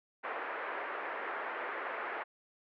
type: band-pass noise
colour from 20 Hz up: white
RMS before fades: -39 dBFS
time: 0.23-2.24 s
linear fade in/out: 20 ms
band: 380 to 1900 Hz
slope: 24 dB/octave
effects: low-pass 3000 Hz 12 dB/octave